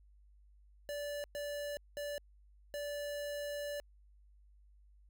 square tone bursts at uneven times, 581 Hz, D5, 19 cents flat, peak -39 dBFS, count 4, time 0.89-1.24 / 1.35-1.77 / 1.97-2.18 / 2.74-3.8 s, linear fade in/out 0 ms, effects added 50 Hz sine -60 dBFS peak until 5.09 s

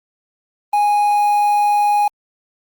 triangle tone with quantisation, 827 Hz, G#5, 8 cents flat, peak -10 dBFS, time 0.73-2.08 s, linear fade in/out 5 ms, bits 6, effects Opus 32 kbps

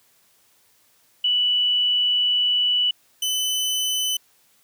sine / sawtooth tone pair in turn, 2960 / 3020 Hz, F#7 / F#7, 0 / +35 cents, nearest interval unison, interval 35 cents, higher second, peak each -17 / -18 dBFS, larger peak first, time 1.24-2.91 / 3.22-4.17 s, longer first, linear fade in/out 5 ms, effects white hiss -60 dBFS RMS until 4.63 s + high-pass 60 Hz 12 dB/octave

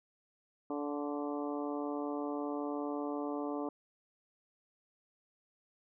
harmonic tone with a mistuned harmonic, 145.4 Hz, D3, 17 cents flat, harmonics 2 / 3 / 4 / 5 / 6 / 7 / 8, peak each -37 / -41 / -43 / -45 / -47 / -48 / -49 dBFS, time 0.7-3.69 s, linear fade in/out 2 ms, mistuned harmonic 7, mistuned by +32 cents, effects none

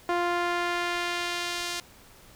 sawtooth tone with band-pass filter sweep, 349.2 Hz, F4, in tune, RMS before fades -29 dBFS, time 0.09-1.8 s, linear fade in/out 2 ms, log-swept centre 930 to 5100 Hz, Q 0.78, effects pink hiss -53 dBFS RMS until 2.35 s

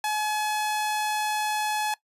sawtooth tone, 850 Hz, G#5, 40 cents sharp, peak -21 dBFS, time 0.04-1.94 s, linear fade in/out 2 ms, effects noise-tail reverb RT60 0.1 s tail -20 dB re dry + resampled to 32000 Hz

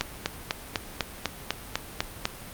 click train, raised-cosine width 0.2 ms, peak -7 dBFS, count 10, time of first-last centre 0.01-2.254 s, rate 4.01 Hz, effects pink hiss -42 dBFS RMS until 2.53 s + Opus 48 kbps

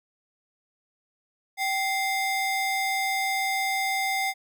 45% pulse ring-modulated tone, 1430 Hz, F6, 41 cents sharp, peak -21 dBFS, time 1.57-4.34 s, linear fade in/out 50 ms, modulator 657 Hz, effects none

